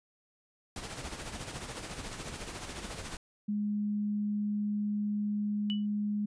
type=noise with tremolo; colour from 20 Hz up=pink; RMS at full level=-39 dBFS; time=0.76-3.17 s; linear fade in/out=2 ms; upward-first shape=sine; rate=14 Hz; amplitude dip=50%
type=tone; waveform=sine; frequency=207.7 Hz; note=G#3; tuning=in tune; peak=-29 dBFS; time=3.48-6.26 s; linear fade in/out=10 ms
type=tone with exponential decay; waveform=sine; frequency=2960 Hz; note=F#7; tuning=in tune; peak=-31 dBFS; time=5.7-5.86 s; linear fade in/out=0 ms; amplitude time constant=34 ms
effects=resampled to 22050 Hz